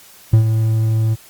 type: tone with ADSR envelope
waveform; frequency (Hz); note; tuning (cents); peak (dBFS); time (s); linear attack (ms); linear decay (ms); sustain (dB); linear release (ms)
triangle; 110.9; A2; +14; -3; 0.33-1.16; 6; 98; -8; 29
effects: white hiss -44 dBFS RMS until 1.29 s + Opus 48 kbps